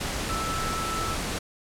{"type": "tone in noise", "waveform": "sine", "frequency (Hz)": 1318.5, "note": "E6", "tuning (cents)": 0, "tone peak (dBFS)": -30, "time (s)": [0.29, 1.15], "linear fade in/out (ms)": 10, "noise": "pink", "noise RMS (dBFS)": -30, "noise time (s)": [0, 1.39], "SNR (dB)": -3, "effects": ["low-pass 10000 Hz 12 dB/octave"]}